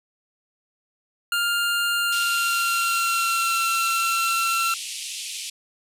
25% pulse tone with pitch glide, 1402 to 1353.5 Hz, F6 to E6, +6 to +45 cents, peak -17 dBFS, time 1.32-4.74 s, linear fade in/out 2 ms, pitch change -61 cents, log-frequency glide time 1.95-3.6 s
pink band-pass noise, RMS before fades -33 dBFS, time 2.12-5.5 s, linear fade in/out 5 ms, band 2500 to 11000 Hz, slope 48 dB/octave
effects none

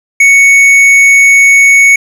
sine tone with tanh clipping, 2221 Hz, C#7, 3 cents sharp, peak -3 dBFS, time 0.2-1.96 s, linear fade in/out 5 ms, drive 9 dB, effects none

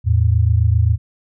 sine tone pair together, 82.41 / 110 Hz, E2 / A2, 0 / 0 cents, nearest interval perfect fourth, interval 500 cents, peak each -14 dBFS, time 0.04-0.98 s, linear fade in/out 50 ms, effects none

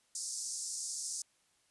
white band-pass noise, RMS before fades -40 dBFS, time 0.15-1.22 s, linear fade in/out 2 ms, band 5000 to 9500 Hz, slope 48 dB/octave, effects white hiss -72 dBFS RMS until 1.7 s + resampled to 24000 Hz

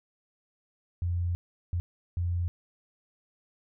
sine tone bursts at uneven times, 87.31 Hz, F2, in tune, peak -26 dBFS, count 3, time 1.02-1.35 / 1.73-1.8 / 2.17-2.48 s, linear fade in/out 0 ms, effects none

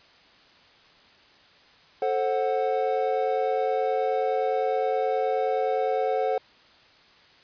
triangle chord, F# diminished, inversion first, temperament equal with one note detuned, 440 / 529.6 / 740 Hz, A4 / C5 / F#5, 0 / +21 / 0 cents, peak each -25 dBFS, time 2.02-6.38 s, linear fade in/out 2 ms, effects white hiss -55 dBFS RMS until 7.43 s + resampled to 11025 Hz

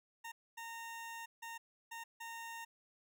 20% pulse tone bursts at uneven times, 920 Hz, A#5, 23 cents flat, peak -40 dBFS, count 5, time 0.24-0.32 / 0.57-1.26 / 1.42-1.58 / 1.91-2.04 / 2.2-2.65 s, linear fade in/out 10 ms, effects none

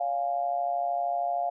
sine tone with amplitude modulation, 701 Hz, F5, 6 cents sharp, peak -22 dBFS, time 0-1.5 s, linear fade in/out 10 ms, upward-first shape sine, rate 133 Hz, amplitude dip 75%, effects none

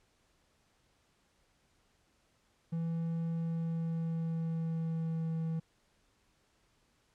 triangle tone with pitch glide, 165.6 to 162.38 Hz, E3 to E3, +8 to -26 cents, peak -30 dBFS, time 2.72-5.6 s, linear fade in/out 10 ms, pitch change -34 cents, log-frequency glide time 3.31-5.37 s, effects pink hiss -72 dBFS RMS until 7.14 s + low-pass 9000 Hz 12 dB/octave

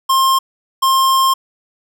square tone pair in turn, 1062 / 1062 Hz, C6 / C6, +25 / +25 cents, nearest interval unison, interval 0 cents, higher neither, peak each -11 dBFS, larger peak neither, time 0.09-0.39 / 0.82-1.34 s, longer second, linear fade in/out 10 ms, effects none

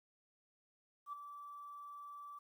sine tone with ADSR envelope, 1160 Hz, D6, 22 cents flat, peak -39 dBFS, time 1.06-2.39 s, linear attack 69 ms, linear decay 7 ms, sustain -9 dB, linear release 8 ms, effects tanh soft clip ceiling -35 dBFS + 12-bit

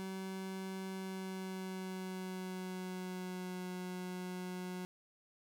30% pulse tone with pitch glide, 190 to 182.15 Hz, F#3 to F#3, +46 to -27 cents, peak -38 dBFS, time 0-4.85 s, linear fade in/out 0 ms, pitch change -73 cents, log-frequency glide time 0.9-3.71 s, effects none

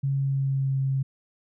sine tone with pitch glide, 137.5 to 134.75 Hz, C#3 to C#3, -14 to -49 cents, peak -22 dBFS, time 0.03-1.03 s, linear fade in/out 10 ms, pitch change -35 cents, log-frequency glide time 0.13-0.79 s, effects none

